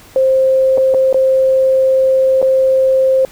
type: tone with dropouts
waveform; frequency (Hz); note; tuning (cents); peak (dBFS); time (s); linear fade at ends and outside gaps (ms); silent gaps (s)
sine; 527; C5; +12; -8; 0.16-3.25; 1; 0.775-0.78 / 0.94-0.945 / 1.128-1.144 / 2.417-2.426
effects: pink hiss -41 dBFS RMS until 3.31 s